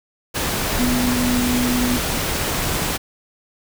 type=tone in noise; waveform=sine; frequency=246.9 Hz; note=B3; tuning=in tune; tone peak=-18 dBFS; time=0.78-1.98 s; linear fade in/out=20 ms; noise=pink; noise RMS=-22 dBFS; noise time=0.34-2.98 s; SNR=+1 dB; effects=none